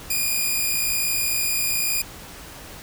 5% pulse tone pair together, 2407 / 2468 Hz, D7 / D#7, +42 / -15 cents, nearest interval unison, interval 43 cents, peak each -14 dBFS, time 0.1-2.02 s, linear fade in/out 5 ms, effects pink hiss -40 dBFS RMS until 2.82 s

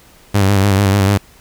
sawtooth tone with vibrato, 99 Hz, G2, 18 cents sharp, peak -6 dBFS, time 0.34-1.18 s, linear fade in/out 10 ms, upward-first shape square, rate 6.8 Hz, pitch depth 43 cents each way, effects pink hiss -46 dBFS RMS until 1.4 s

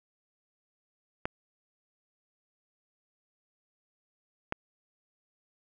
clicks, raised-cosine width 0.5 ms, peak -15 dBFS, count 2, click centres 1.255 / 4.524 s, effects none

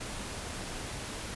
pink noise, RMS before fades -39 dBFS, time 0-1.35 s, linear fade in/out 10 ms, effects resampled to 24000 Hz

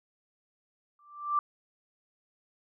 sine tone with exponential growth, 1176 Hz, D6, 2 cents sharp, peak -21 dBFS, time 0.99-1.39 s, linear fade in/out 2 ms, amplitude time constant 85 ms, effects none

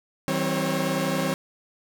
sawtooth tone cluster, 160.7 / 191.2 / 263.5 / 545 Hz, E3 / G3 / C4 / C#5, -44 / -43 / +12 / -29 cents, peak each -25 dBFS, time 0.28-1.34 s, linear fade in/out 0 ms, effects none

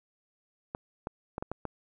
clicks, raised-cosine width 1 ms, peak -20 dBFS, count 6, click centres 0.749 / 1.071 / 1.381 / 1.425 / 1.516 / 1.653 s, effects none

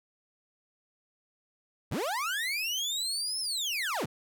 30% pulse linear two-way sweep, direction up then down, 59.4 to 5330 to 59.4 Hz, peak -27 dBFS, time 1.91-4.06 s, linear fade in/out 10 ms, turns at 3.4 s, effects none

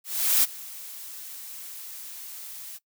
blue noise with ADSR envelope, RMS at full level -19 dBFS, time 0.04-2.79 s, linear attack 390 ms, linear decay 27 ms, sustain -21 dB, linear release 33 ms, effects noise-tail reverb RT60 0.1 s tail -20 dB re dry

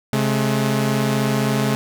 sawtooth tone pair together, 134.5 / 213.5 Hz, C3 / G#3, +48 / +48 cents, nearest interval minor sixth, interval 800 cents, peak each -16 dBFS, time 0.13-1.75 s, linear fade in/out 0 ms, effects none

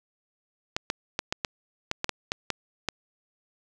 clicks, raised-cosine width 0.2 ms, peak -9 dBFS, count 11, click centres 0.765 / 0.901 / 1.191 / 1.325 / 1.448 / 1.914 / 2.044 / 2.093 / 2.319 / 2.503 / 2.887 s, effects none

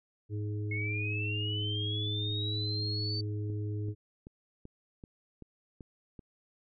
harmonic tone, 104.7 Hz, G#2, 15 cents sharp, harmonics 1 / 3 / 4, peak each -32 / -42 / -44 dBFS, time 0.29-3.95 s, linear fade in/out 50 ms
sine linear sweep, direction up, 2164 to 4578 Hz, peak -34 dBFS, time 0.71-3.21 s, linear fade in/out 5 ms
click train, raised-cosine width 3 ms, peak -33 dBFS, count 8, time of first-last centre 3.5-6.192 s, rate 2.6 Hz
effects MP3 64 kbps

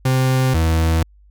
40% pulse tone pair in turn, 130.1 / 81.27 Hz, C3 / E2, -9 / -24 cents, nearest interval minor sixth, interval 815 cents, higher first, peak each -13 dBFS, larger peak neither, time 0.05-0.54 / 0.54-1.03 s, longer neither, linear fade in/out 5 ms, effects added 50 Hz sine -46 dBFS peak until 1.3 s

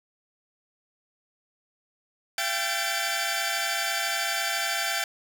15% pulse tone cluster, 680 / 786 / 1540 / 1762 / 2304 Hz, F5 / G5 / G6 / A6 / D7, -46 / +4 / -31 / +2 / -34 cents, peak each -26 dBFS, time 2.38-5.04 s, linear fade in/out 2 ms, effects none

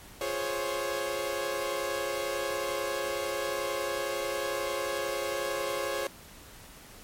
sawtooth chord, Db major seventh, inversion first, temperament equal, 349.2 / 415.3 / 523.3 / 554.4 Hz, F4 / Ab4 / C5 / Db5, 0 / 0 / 0 / 0 cents, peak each -35 / -33 / -32 / -29 dBFS, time 0.21-6.07 s, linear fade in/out 2 ms, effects pink hiss -50 dBFS RMS until 7.03 s + MP3 64 kbps

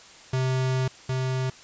square tone pair in turn, 130 / 130 Hz, C3 / C3, -11 / -11 cents, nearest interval unison, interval 0 cents, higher neither, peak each -23 / -25 dBFS, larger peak first, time 0.33-0.88 / 1.09-1.5 s, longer first, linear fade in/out 5 ms, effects white hiss -48 dBFS RMS until 1.63 s + resampled to 16000 Hz

